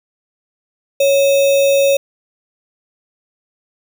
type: tone with sample-and-hold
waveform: sine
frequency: 554.4 Hz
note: C#5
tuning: in tune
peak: -9 dBFS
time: 1-1.97 s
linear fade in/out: 5 ms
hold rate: 3150 Hz
effects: none